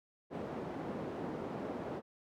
white band-pass noise, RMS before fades -41 dBFS, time 0.3-2.02 s, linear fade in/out 50 ms, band 150 to 490 Hz, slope 12 dB/octave, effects none

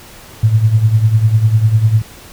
sine tone with tremolo, 110 Hz, A2, in tune, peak -4 dBFS, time 0.43-2.02 s, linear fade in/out 5 ms, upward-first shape triangle, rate 10 Hz, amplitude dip 80%, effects pink hiss -37 dBFS RMS until 2.32 s

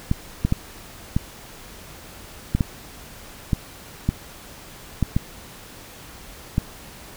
clicks, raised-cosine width 5 ms, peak -6 dBFS, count 11, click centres 0.114 / 0.45 / 0.524 / 1.165 / 2.55 / 2.608 / 3.532 / 4.09 / 5.027 / 5.165 / 6.581 s, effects pink hiss -42 dBFS RMS until 7.16 s

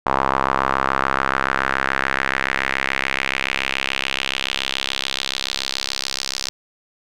sawtooth tone with band-pass filter sweep, 67 Hz, C2, 42 cents sharp, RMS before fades -22 dBFS, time 0.06-6.49 s, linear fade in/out 0 ms, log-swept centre 1000 to 5100 Hz, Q 2.6, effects none

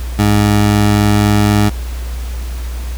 20% pulse tone, 103.83 Hz, G#2, in tune, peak -4 dBFS, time 0.18-1.7 s, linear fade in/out 20 ms, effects added 60 Hz sine -19 dBFS peak until 2.97 s + pink hiss -34 dBFS RMS until 2.97 s

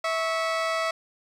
20% pulse tone pair together, 652.4 / 1108.7 Hz, E5 / C#6, -18 / 0 cents, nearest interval major sixth, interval 918 cents, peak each -20 / -27 dBFS, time 0.04-0.91 s, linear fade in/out 5 ms, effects low-pass 6000 Hz 12 dB/octave + 9-bit

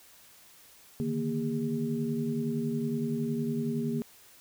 sine tone cluster, 145 / 155.8 / 233.5 / 404.7 Hz, D3 / D#3 / A#3 / G#4, -22 / +3 / +3 / -45 cents, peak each -37 / -36 / -30 / -36 dBFS, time 1-4.02 s, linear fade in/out 0 ms, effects white hiss -56 dBFS RMS until 4.4 s

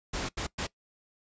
pink noise bursts at uneven times, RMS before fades -33 dBFS, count 3, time 0.13-0.29 / 0.37-0.47 / 0.58-0.67 s, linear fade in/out 10 ms, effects noise-tail reverb RT60 0.1 s tail -20 dB re dry + resampled to 16000 Hz

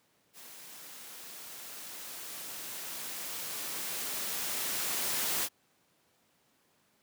white noise with level ramp, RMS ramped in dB -50 to -31 dBFS, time 0.33-5.49 s, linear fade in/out 50 ms, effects pink hiss -70 dBFS RMS until 7.02 s + high-pass 150 Hz 12 dB/octave

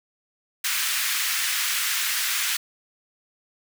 pink high-pass noise, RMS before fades -25 dBFS, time 0.64-2.57 s, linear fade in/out 5 ms, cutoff 1500 Hz, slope 24 dB/octave, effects none

